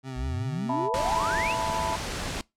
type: tone with vibrato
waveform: 25% pulse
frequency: 129.7 Hz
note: C3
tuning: 15 cents flat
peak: -30 dBFS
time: 0.03-0.9 s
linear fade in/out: 50 ms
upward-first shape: triangle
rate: 5.4 Hz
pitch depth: 50 cents each way
type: exponential sweep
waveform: sine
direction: up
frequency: 50.2 to 3051 Hz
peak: -28 dBFS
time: 0.15-1.56 s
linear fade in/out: 50 ms
type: chord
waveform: sine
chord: E suspended fourth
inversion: none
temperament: equal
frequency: 659.3 / 880 / 987.8 Hz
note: E5 / A5 / B5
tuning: 0 / 0 / 0 cents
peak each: -32 / -31 / -30 dBFS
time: 0.69-1.96 s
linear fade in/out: 5 ms
type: noise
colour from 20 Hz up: pink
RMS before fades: -32 dBFS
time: 0.94-2.41 s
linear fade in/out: 0 ms
effects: noise-tail reverb RT60 0.2 s tail -23 dB re dry + low-pass 8000 Hz 12 dB/octave